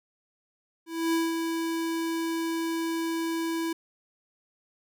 square tone with ADSR envelope, 329.6 Hz, E4, in tune, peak -23 dBFS, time 0.86-3.73 s, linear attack 270 ms, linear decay 190 ms, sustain -5 dB, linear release 6 ms, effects none

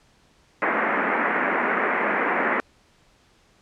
white band-pass noise, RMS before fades -23 dBFS, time 0.62-2.6 s, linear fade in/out 0 ms, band 200 to 2100 Hz, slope 48 dB/octave, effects pink hiss -59 dBFS RMS until 3.61 s + low-pass 7000 Hz 12 dB/octave

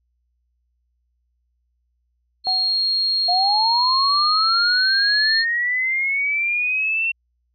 sine tone, 4262 Hz, C8, 31 cents sharp, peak -17 dBFS, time 2.44-5.45 s, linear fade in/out 50 ms
sine tone with exponential decay, 748 Hz, F#5, 19 cents sharp, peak -21 dBFS, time 2.47-2.85 s, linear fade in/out 0 ms, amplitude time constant 81 ms
sine linear sweep, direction up, 698.5 to 2722 Hz, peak -18 dBFS, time 3.28-7.12 s, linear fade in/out 10 ms
effects added 60 Hz sine -66 dBFS peak until 7.54 s

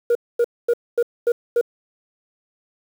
sine tone bursts, 474.6 Hz, A#4, 31 cents sharp, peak -11 dBFS, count 6, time 0.1-1.612 s, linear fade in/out 5 ms, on 52 ms, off 240 ms, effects tanh soft clip ceiling -13 dBFS + 7-bit

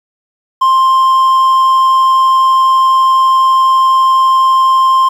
triangle tone, 1052 Hz, C6, 9 cents sharp, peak -4 dBFS, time 0.61-5.09 s, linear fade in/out 10 ms, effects 7-bit

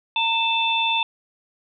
sine tone cluster, 914 / 2638 / 3549 Hz, A#5 / E7 / A7, -34 / +1 / +14 cents, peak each -23 dBFS, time 0.16-1.03 s, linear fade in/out 2 ms, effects none

